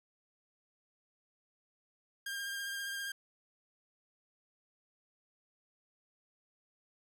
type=tone with vibrato; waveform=sawtooth; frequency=1605 Hz; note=G6; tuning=40 cents sharp; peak=-34 dBFS; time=2.26-3.12 s; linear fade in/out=5 ms; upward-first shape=sine; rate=15 Hz; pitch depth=17 cents each way; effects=none